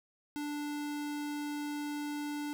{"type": "tone", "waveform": "square", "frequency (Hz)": 293.7, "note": "D4", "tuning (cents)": 0, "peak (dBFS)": -36, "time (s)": [0.36, 2.53], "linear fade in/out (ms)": 0, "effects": []}